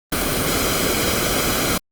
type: noise with comb filter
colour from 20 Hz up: pink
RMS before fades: -20 dBFS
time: 0.12-1.78 s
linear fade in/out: 5 ms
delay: 1.1 ms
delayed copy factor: -0.55
effects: Opus 32 kbps